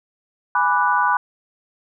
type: chord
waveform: sine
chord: G# half-diminished seventh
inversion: none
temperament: equal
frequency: 830.6 / 987.8 / 1174.7 / 1480 Hz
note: G#5 / B5 / D6 / F#6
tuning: 0 / 0 / 0 / 0 cents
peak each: -23 / -18 / -22 / -21 dBFS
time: 0.55-1.17 s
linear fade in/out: 2 ms
effects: none

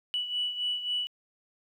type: beating tone pair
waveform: sine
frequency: 2953 / 2956.7 Hz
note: F#7 / F#7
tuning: -4 / -2 cents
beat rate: 3.7 Hz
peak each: -29 / -35 dBFS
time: 0.14-1.07 s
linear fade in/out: 0 ms
effects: tanh soft clip ceiling -21 dBFS + 11-bit

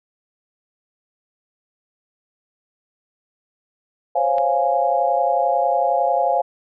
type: chord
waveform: sine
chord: Db major seventh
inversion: third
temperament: equal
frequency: 523.3 / 554.4 / 698.5 / 830.6 Hz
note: C5 / Db5 / F5 / Ab5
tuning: 0 / 0 / 0 / 0 cents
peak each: -23 / -23 / -19 / -21 dBFS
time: 4.15-6.42 s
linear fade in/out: 10 ms
type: click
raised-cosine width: 0.3 ms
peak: -20 dBFS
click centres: 4.383 s
effects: none

